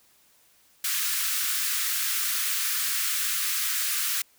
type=high-pass noise; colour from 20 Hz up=white; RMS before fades=-27 dBFS; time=0.84-4.22 s; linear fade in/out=5 ms; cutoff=1200 Hz; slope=48 dB/octave; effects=white hiss -61 dBFS RMS until 4.38 s